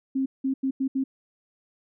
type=tone bursts at uneven times; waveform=sine; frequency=267 Hz; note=C4; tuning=35 cents sharp; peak=-22 dBFS; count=5; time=0.15-0.26 / 0.44-0.54 / 0.63-0.71 / 0.8-0.88 / 0.95-1.04 s; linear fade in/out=10 ms; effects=none